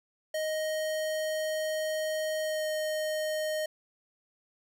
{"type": "tone with pitch glide", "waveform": "square", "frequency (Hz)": [624, 619.3], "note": ["D#5", "D#5"], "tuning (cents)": [5, -8], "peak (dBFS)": -30, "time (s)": [0.34, 3.66], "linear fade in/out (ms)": 5, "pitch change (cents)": -13, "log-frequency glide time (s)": [2.43, 2.66], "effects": []}